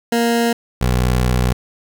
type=tone pair in turn; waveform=20% pulse; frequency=233.9 / 62.02 Hz; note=A#3 / B1; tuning=+6 / +8 cents; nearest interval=octave + major seventh; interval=2298 cents; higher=first; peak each=-9 dBFS; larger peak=neither; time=0.12-0.53 / 0.81-1.53 s; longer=second; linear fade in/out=5 ms; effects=8-bit